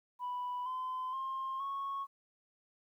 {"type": "tone with pitch steps", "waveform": "sine", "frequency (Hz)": [987.8, 1024.4, 1062.4, 1101.7], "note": ["B5", "C6", "C6", "C#6"], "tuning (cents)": [0, -37, 26, -11], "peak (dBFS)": -34, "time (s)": [0.19, 2.07], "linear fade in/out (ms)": 50, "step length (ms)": 470, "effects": ["tanh soft clip ceiling -33 dBFS", "12-bit"]}